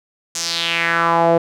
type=tone with band-pass filter sweep; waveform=sawtooth; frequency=168 Hz; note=E3; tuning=33 cents sharp; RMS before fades=-17 dBFS; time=0.35-1.38 s; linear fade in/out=5 ms; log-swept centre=6800 to 540 Hz; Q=3.2; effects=none